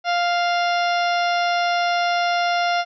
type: harmonic tone with a mistuned harmonic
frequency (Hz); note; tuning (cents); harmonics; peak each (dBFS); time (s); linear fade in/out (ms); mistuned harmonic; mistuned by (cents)
698.5; F5; 0; 1 / 2 / 3 / 4 / 5 / 6 / 7 / 8; -19 / -25 / -29 / -31 / -33 / -35 / -36 / -37; 0.04-2.85; 50; 7; +64
effects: none